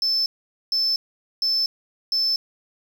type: tone bursts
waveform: triangle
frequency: 5274 Hz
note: E8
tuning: in tune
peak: -16 dBFS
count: 4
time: 0.02-2.36 s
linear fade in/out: 2 ms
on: 240 ms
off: 460 ms
effects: tanh soft clip ceiling -16 dBFS + 7-bit